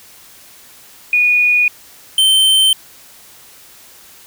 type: tone pair in turn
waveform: sine / square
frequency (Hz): 2458 / 3103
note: D#7 / G7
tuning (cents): -22 / -18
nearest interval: major third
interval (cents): 404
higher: second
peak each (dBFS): -9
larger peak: neither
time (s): 1.13-1.68 / 2.18-2.73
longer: neither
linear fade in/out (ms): 2
effects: white hiss -42 dBFS RMS until 4.26 s